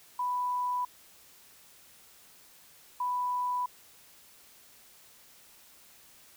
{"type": "tone pair in turn", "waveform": "sine", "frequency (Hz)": [990, 990], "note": ["B5", "B5"], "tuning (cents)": [4, 4], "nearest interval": "unison", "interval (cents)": 0, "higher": "neither", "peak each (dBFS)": -28, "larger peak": "neither", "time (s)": [[0.19, 0.85], [3, 3.66]], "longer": "neither", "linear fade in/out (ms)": 5, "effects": ["white hiss -57 dBFS RMS until 6.36 s"]}